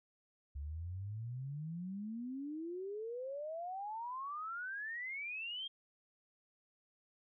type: exponential sweep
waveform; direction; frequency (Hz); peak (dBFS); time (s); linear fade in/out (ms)
sine; up; 68.5 to 3246; -40; 0.55-5.68; 10
effects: none